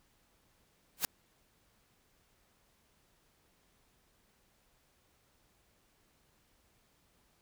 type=noise with exponential growth; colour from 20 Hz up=white; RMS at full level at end=-26 dBFS; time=0.97-1.05 s; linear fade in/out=1 ms; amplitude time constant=16 ms; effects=pink hiss -71 dBFS RMS until 7.41 s